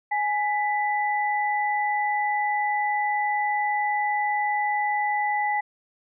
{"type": "tone pair together", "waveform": "sine", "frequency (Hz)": [834.6, 1985], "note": ["G#5", "B6"], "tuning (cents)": [8, 8], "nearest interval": "octave + minor third", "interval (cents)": 1500, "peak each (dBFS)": [-23, -27], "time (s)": [0.11, 5.61], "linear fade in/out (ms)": 10, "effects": []}